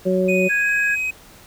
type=harmonic tone; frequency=185.6 Hz; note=F#3; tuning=6 cents sharp; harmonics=1 / 2 / 3; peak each=-20 / -20 / -20 dBFS; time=0.05-0.49 s; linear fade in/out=20 ms
type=tone with pitch glide; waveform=triangle; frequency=2489 to 2527 Hz; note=D#7 to D#7; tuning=0 to +26 cents; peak=-19 dBFS; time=0.28-1.11 s; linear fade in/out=10 ms; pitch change=+26 cents; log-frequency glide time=0.58-0.68 s
type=tone; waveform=sine; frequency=1654 Hz; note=G#6; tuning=8 cents flat; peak=-18 dBFS; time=0.49-0.96 s; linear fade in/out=20 ms
effects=pink hiss -46 dBFS RMS until 1.46 s